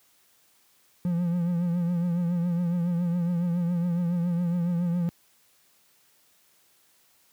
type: tone with vibrato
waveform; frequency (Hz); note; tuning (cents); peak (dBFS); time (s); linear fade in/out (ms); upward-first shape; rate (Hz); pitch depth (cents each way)
triangle; 173.5; F3; -11; -21; 1.05-5.09; 0; triangle; 7.2; 65
effects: white hiss -63 dBFS RMS until 7.32 s + high-pass 80 Hz 12 dB/octave